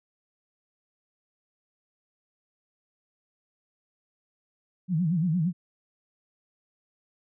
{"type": "tone with vibrato", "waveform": "sine", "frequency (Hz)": 168.9, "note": "E3", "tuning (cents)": 42, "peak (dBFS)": -22, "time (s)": [4.88, 5.53], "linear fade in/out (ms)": 50, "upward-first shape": "sine", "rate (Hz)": 8.7, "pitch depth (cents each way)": 170, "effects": []}